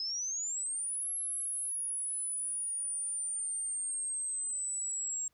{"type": "exponential two-way sweep", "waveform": "sine", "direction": "up then down", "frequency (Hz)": [5080, 11150, 7530], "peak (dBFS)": -33, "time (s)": [0, 5.28], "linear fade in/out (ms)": 2, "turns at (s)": 1.09, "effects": ["pink hiss -75 dBFS RMS until 5.33 s"]}